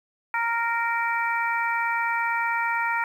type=harmonic tone; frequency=464.4 Hz; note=A#4; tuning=7 cents flat; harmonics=2 / 3 / 4 / 5; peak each=-26 / -28 / -29 / -30 dBFS; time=0.34-3.04 s; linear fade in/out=2 ms; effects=9-bit